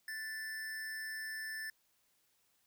square tone with amplitude modulation, 1760 Hz, A6, in tune, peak -39 dBFS, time 0.08-1.7 s, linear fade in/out 2 ms, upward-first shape sine, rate 259 Hz, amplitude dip 40%, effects white hiss -75 dBFS RMS until 2.66 s

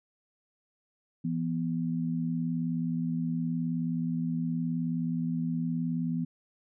sine tone pair together, 167.1 / 246.2 Hz, E3 / B3, +24 / -5 cents, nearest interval perfect fifth, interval 671 cents, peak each -30 / -31 dBFS, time 1.24-6.25 s, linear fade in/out 10 ms, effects none

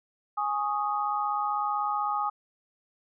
sine chord, Ab suspended fourth, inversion none, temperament equal, 830.6 / 1108.7 / 1244.5 Hz, Ab5 / Db6 / Eb6, 0 / 0 / 0 cents, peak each -29 / -35 / -29 dBFS, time 0.37-2.3 s, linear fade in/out 10 ms, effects none

